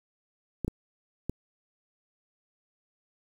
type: clicks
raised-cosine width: 3 ms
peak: -17 dBFS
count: 3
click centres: 0.647 / 0.68 / 1.296 s
effects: 8-bit